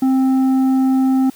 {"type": "tone with tanh clipping", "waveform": "triangle", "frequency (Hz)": 263.2, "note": "C4", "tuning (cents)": 10, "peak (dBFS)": -13, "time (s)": [0.02, 1.3], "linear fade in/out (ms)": 5, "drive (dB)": 11, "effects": ["white hiss -45 dBFS RMS until 1.35 s"]}